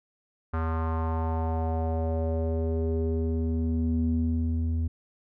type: tone with low-pass filter sweep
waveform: square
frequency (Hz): 81.1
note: E2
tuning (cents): -28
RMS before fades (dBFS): -27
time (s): 0.53-4.88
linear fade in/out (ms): 10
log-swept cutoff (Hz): 1300 to 170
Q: 3.4
effects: none

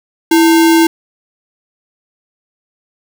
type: tone with sample-and-hold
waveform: sine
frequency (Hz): 329.1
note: E4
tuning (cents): -3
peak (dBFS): -5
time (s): 0.31-0.87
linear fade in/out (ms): 5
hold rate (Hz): 1225
effects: none

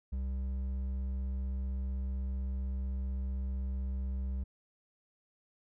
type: tone with hard clipping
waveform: triangle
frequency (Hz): 65.41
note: C2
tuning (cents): 0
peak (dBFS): -34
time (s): 0.12-4.44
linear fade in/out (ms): 10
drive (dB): 9
effects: none

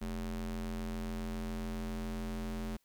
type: ring-modulated tone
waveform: square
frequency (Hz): 87.31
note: F2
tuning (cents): 0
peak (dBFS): -34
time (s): 0.01-2.77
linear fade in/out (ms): 10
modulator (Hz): 131
effects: white hiss -75 dBFS RMS until 2.84 s

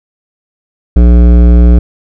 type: tone with hard clipping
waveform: triangle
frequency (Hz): 59.6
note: A#1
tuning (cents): +39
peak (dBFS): -3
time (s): 0.96-1.79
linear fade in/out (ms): 5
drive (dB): 18
effects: none

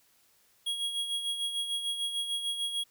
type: tone with tremolo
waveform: square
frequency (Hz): 3300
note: G#7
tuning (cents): -12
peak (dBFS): -29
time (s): 0.66-2.84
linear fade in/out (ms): 10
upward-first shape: sine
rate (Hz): 6.7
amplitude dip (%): 55
effects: white hiss -66 dBFS RMS until 2.9 s

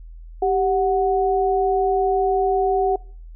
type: tone pair together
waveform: sine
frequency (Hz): 391.5 / 739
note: G4 / F#5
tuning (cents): -2 / -2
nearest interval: major seventh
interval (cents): 1100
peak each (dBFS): -19 / -19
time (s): 0.42-2.96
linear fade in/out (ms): 5
effects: noise-tail reverb RT60 0.5 s tail -24 dB re dry + added 41 Hz sine -36 dBFS peak until 3.35 s

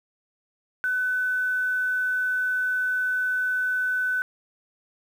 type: tone with quantisation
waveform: sine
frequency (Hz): 1504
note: F#6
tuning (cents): +28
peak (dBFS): -22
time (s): 0.84-4.22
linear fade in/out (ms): 0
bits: 8
effects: none

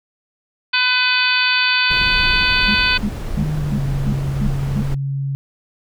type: harmonic tone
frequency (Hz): 502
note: B4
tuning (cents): +28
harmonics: 2 / 3 / 4 / 5 / 6 / 7 / 8 / 9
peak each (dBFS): -25 / -19 / -27 / -18 / -24 / -23 / -28 / -22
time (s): 0.73-2.98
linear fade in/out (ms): 10
type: noise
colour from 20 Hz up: brown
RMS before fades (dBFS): -24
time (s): 1.9-4.95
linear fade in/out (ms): 10
type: tone bursts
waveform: sine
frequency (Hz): 207.5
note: G#3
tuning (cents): -1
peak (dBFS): -18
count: 7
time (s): 2.68-4.822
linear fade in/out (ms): 5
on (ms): 66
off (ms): 280
type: tone with pitch glide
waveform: sine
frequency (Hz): 152 to 137.78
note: D#3 to C#3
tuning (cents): -40 to -10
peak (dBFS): -19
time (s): 3.37-5.35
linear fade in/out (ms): 0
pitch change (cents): -170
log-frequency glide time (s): 3.55-3.83
effects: none

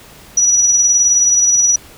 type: tone with tremolo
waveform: sine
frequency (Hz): 5860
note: F#8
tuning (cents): -18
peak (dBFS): -7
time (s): 0.37-1.76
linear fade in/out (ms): 5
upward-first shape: sine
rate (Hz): 19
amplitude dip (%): 35
effects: pink hiss -40 dBFS RMS until 1.97 s

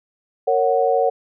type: chord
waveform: sine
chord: F# major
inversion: first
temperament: just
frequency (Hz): 462.5 / 555 / 740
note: A#4 / C#5 / F#5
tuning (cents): -14 / +2 / 0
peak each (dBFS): -19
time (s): 0.47-1.1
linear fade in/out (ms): 10
effects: none

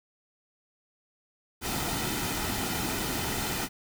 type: noise with comb filter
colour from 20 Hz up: pink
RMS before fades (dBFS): -31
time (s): 1.61-3.69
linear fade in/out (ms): 50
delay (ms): 1.8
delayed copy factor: -0.5
effects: none

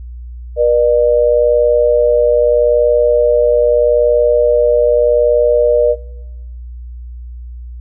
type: tone pair together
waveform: sine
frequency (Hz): 480.7 / 601.5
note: B4 / D5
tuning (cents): -47 / +41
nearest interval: major third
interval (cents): 388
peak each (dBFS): -11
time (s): 0.56-5.96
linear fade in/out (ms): 50
effects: noise-tail reverb RT60 1.0 s tail -21 dB re dry + added 60 Hz sine -26 dBFS peak until 7.8 s

